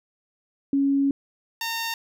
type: tone pair in turn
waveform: sine / 10% pulse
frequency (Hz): 277.2 / 914.8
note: C#4 / A#5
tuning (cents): 0 / -33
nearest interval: octave + major sixth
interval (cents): 2067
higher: second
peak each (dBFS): -18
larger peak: neither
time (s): 0.73-1.11 / 1.61-1.94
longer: first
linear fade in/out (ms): 2
effects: none